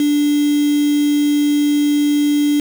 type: tone with quantisation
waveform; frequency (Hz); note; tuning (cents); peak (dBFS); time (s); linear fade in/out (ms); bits
sine; 292.6; D4; -6; -12; 0-2.6; 2; 4
effects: none